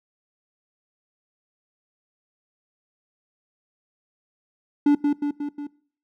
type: tone with echo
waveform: triangle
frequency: 290 Hz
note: D4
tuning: 22 cents flat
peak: -11 dBFS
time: 4.86-4.95 s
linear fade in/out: 5 ms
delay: 180 ms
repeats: 4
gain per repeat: -4 dB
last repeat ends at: 5.67 s
effects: noise-tail reverb RT60 0.5 s tail -21 dB re dry